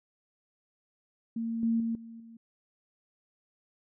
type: tone with level steps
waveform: sine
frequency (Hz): 228.6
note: A#3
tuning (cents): -34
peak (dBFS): -30 / -24 / -28 / -43 / -47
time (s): 1.36-2.37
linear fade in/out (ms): 5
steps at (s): 1.63 / 1.8 / 1.95 / 2.2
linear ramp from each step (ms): 2
effects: none